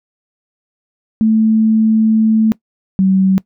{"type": "tone pair in turn", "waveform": "sine", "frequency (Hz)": [220, 190.57], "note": ["A3", "G3"], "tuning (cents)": [0, -49], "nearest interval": "major second", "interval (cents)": 249, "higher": "first", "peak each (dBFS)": -8, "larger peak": "neither", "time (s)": [[1.21, 2.52], [2.99, 3.38]], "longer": "first", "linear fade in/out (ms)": 0, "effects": ["noise-tail reverb RT60 0.1 s tail -21 dB re dry"]}